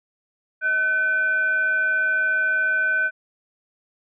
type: tone with frequency modulation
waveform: sine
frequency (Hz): 1517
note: F#6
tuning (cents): +43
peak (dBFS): -18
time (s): 0.61-3.11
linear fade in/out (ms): 50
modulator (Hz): 886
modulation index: 0.29
effects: none